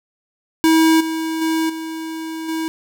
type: tone with level steps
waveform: square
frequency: 321.8 Hz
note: E4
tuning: 42 cents flat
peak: -11 / -21 / -17 / -26 / -21 dBFS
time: 0.64-2.68 s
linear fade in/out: 0 ms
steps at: 1 / 1.41 / 1.69 / 2.48 s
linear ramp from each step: 10 ms
effects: none